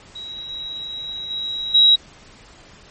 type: tone with level steps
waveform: sine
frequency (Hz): 3853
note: B7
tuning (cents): -44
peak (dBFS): -30 / -27 / -23 / -9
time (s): 0.15-1.96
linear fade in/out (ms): 10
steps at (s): 0.49 / 1.3 / 1.74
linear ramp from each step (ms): 10
effects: pink hiss -46 dBFS RMS until 2.9 s + MP3 32 kbps